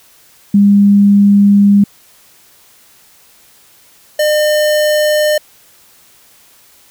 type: tone pair in turn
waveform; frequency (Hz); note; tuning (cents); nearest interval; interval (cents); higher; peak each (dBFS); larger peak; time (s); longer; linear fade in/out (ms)
sine / square; 201.8 / 604.7; G#3 / D#5; -49 / -50; octave + perfect fifth; 1899; second; -4 / -10; first; 0.54-1.84 / 4.19-5.38; first; 5
effects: white hiss -46 dBFS RMS until 6.9 s